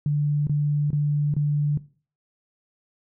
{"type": "tone bursts", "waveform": "sine", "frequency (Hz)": 146.83, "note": "D3", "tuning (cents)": 0, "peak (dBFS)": -19, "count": 4, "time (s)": [0.06, 1.775], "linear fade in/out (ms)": 2, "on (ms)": 410, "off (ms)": 25, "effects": ["noise-tail reverb RT60 0.4 s tail -18 dB re dry"]}